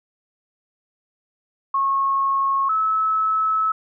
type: tone pair in turn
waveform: sine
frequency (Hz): 1092 / 1298.6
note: C#6 / E6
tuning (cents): -26 / -26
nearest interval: minor third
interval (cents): 300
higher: second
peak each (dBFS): -17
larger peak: neither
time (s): 1.74-2.69 / 2.69-3.72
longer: second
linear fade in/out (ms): 5
effects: none